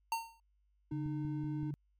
square tone with exponential decay, 913 Hz, A#5, 36 cents flat, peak -30 dBFS, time 0.12-0.4 s, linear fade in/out 2 ms, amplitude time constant 60 ms
triangle tone, 305.3 Hz, D#4, 33 cents flat, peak -36 dBFS, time 0.91-1.71 s, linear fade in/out 5 ms
sine tone with pitch glide, 143.3 to 144.3 Hz, D3 to D3, -42 to -30 cents, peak -37 dBFS, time 0.92-1.74 s, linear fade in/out 0 ms, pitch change +12 cents, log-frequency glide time 1.05-1.57 s
click train, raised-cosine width 5 ms, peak -35 dBFS, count 4, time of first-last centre 1.06-1.63 s, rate 5.26 Hz
effects added 50 Hz sine -70 dBFS peak until 1.99 s + MP3 96 kbps

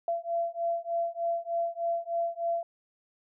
sine beating tone pair, 677 / 680.3 Hz, E5 / F5, +46 / -46 cents, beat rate 3.3 Hz, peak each -31 dBFS, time 0.08-2.63 s, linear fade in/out 2 ms, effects none

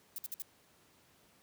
violet noise bursts, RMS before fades -40 dBFS, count 4, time 0.16-0.421 s, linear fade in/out 2 ms, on 24 ms, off 55 ms, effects pink hiss -66 dBFS RMS until 1.42 s + high-pass 100 Hz 12 dB/octave

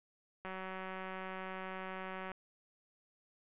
click train, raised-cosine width 0.5 ms, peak -29 dBFS, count 352, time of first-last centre 0.45-2.317 s, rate 188 Hz, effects resampled to 8000 Hz

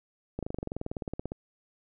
slowing click train, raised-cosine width 2 ms, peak -20 dBFS, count 20, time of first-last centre 0.39-1.319 s, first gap 37 ms, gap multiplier 1.03, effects none

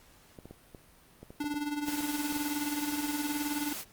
clicks, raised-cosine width 2 ms, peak -32 dBFS, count 12, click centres 0.388 / 0.456 / 0.51 / 0.748 / 1.23 / 1.305 / 1.442 / 1.542 / 1.884 / 2.006 / 2.325 / 2.365 s
square tone with tremolo, 293.7 Hz, D4, in tune, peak -30 dBFS, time 1.4-3.73 s, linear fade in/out 5 ms, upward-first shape sine, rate 19 Hz, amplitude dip 65%
white noise, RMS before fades -39 dBFS, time 1.84-3.85 s, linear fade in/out 50 ms
effects pink hiss -59 dBFS RMS until 3.92 s + Opus 48 kbps

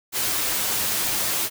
white noise with comb filter, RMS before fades -24 dBFS, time 0.12-1.5 s, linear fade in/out 50 ms, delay 9.4 ms, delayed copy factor +0.5, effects none

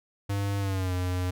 square tone with pitch glide, 100 to 90.65 Hz, G2 to F#2, +35 to -35 cents, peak -27 dBFS, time 0.29-1.31 s, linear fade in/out 10 ms, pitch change -170 cents, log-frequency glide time 0.59-0.93 s, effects none

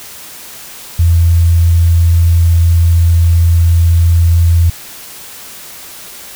sine tone, 84.4 Hz, E2, 41 cents sharp, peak -5 dBFS, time 0.99-4.7 s, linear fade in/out 5 ms, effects white hiss -31 dBFS RMS until 6.35 s

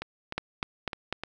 two click trains, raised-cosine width 0.3 ms, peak -13 / -18 dBFS, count 4 / 5, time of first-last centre 0.38-1.126 / 0.02-1.236 s, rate 4.02 / 3.29 Hz, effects none

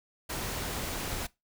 pink noise, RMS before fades -35 dBFS, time 0.29-1.27 s, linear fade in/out 10 ms, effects noise-tail reverb RT60 0.2 s tail -20 dB re dry

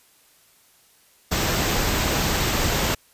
pink band-stop noise, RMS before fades -22 dBFS, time 1.31-2.95 s, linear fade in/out 10 ms, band 8500 to 12000 Hz, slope 96 dB/octave, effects white hiss -57 dBFS RMS until 3.13 s + resampled to 32000 Hz

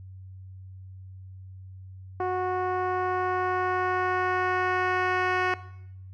10% pulse tone with low-pass filter sweep, 367 Hz, F#4, 14 cents flat, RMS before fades -26 dBFS, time 2.2-5.54 s, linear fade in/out 2 ms, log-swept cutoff 790 to 2400 Hz, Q 1, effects noise-tail reverb RT60 0.8 s tail -18 dB re dry + added 94 Hz sine -41 dBFS peak until 6.13 s

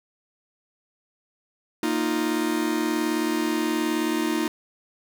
45% pulse chord, Bb suspended fourth, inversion none, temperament just, 233.1 / 310.8 / 349.6 Hz, Bb3 / Eb4 / F4, 0 / -2 / +2 cents, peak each -29 / -25 / -28 dBFS, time 1.83-4.48 s, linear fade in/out 2 ms, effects none

